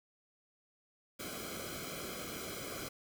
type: noise with comb filter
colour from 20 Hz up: pink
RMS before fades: -43 dBFS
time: 1.19-2.89 s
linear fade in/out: 10 ms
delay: 1.1 ms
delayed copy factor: -0.95
effects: none